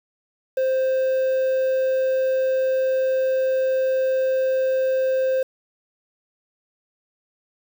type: tone with quantisation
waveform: triangle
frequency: 523.3 Hz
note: C5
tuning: in tune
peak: -16 dBFS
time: 0.57-5.43 s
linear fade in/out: 5 ms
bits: 7
effects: none